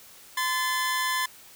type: tone pair together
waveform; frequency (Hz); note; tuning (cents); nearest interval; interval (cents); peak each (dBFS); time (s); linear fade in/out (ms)
sawtooth; 1028 / 1739.4; C6 / A6; -31 / -20; major sixth; 911; -23 / -25; 0.37-1.26; 5
effects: white hiss -50 dBFS RMS until 1.55 s